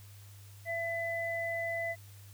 sine tone pair together, 671.5 / 2004 Hz, E5 / B6, +32 / +25 cents, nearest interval octave + perfect fifth, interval 1893 cents, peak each -35 / -35 dBFS, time 0.65-1.96 s, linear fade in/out 50 ms, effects added 100 Hz sine -50 dBFS peak until 2.33 s + white hiss -59 dBFS RMS until 2.33 s

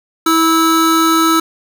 square tone pair together, 326 / 1307 Hz, E4 / E6, -19 / -15 cents, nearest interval 2 octaves, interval 2404 cents, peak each -13 dBFS, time 0.26-1.4 s, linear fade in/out 5 ms, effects none

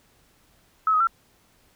sine tone with pitch steps, 1292 / 1258 / 1349 Hz, E6 / D#6 / E6, -35 / +19 / +40 cents, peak -17 dBFS, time 0.87-1.071 s, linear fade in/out 2 ms, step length 67 ms, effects pink hiss -61 dBFS RMS until 1.75 s

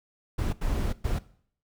brown noise bursts at uneven times, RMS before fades -27 dBFS, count 3, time 0.38-0.53 / 0.61-0.93 / 1.04-1.19 s, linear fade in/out 10 ms, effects noise-tail reverb RT60 0.6 s tail -19 dB re dry

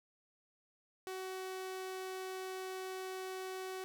sawtooth tone, 375.6 Hz, F#4, 26 cents sharp, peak -37 dBFS, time 1.07-3.84 s, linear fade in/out 0 ms, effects none

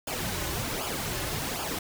pink noise with flanger, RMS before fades -32 dBFS, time 0.07-1.79 s, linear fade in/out 5 ms, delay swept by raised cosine 0.5 to 4.4 ms, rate 1.3 Hz, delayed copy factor -0.65, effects none

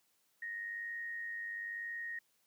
sine tone with amplitude modulation, 1865 Hz, A#6, in tune, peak -37 dBFS, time 0.42-2.19 s, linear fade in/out 5 ms, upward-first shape sine, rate 101 Hz, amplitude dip 45%, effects white hiss -75 dBFS RMS until 2.46 s + high-pass 100 Hz 12 dB/octave

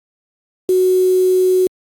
sine tone with quantisation, 370 Hz, F#4, in tune, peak -10 dBFS, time 0.69-1.67 s, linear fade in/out 2 ms, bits 5, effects Opus 48 kbps

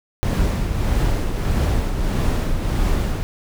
brown noise with tremolo, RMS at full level -17 dBFS, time 0.23-3.23 s, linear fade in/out 0 ms, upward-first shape triangle, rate 1.6 Hz, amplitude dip 50%, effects none

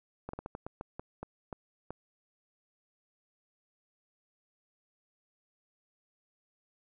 slowing click train, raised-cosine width 1 ms, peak -25 dBFS, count 11, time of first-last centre 0.29-1.906 s, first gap 44 ms, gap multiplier 1.27, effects none

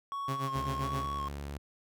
triangle tone with vibrato, 1097 Hz, C#6, 18 cents flat, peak -32 dBFS, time 0.12-1.28 s, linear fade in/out 0 ms, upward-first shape square, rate 1.4 Hz, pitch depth 27 cents each way
sawtooth tone with tremolo, 135.3 Hz, C#3, 42 cents flat, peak -28 dBFS, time 0.28-1.06 s, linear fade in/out 5 ms, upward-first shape sine, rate 7.6 Hz, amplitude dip 80%
sawtooth tone with pitch glide, 71.7 to 71.04 Hz, D2 to C#2, -41 to +43 cents, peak -34 dBFS, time 0.55-1.58 s, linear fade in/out 10 ms, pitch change -16 cents, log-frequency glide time 0.79-1.19 s
effects none

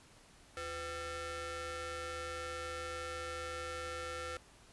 sawtooth ring-modulated tone, 426.4 Hz, G#4, 46 cents sharp, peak -33 dBFS, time 0.57-4.37 s, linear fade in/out 0 ms, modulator 931 Hz, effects pink hiss -61 dBFS RMS until 4.72 s + resampled to 24000 Hz

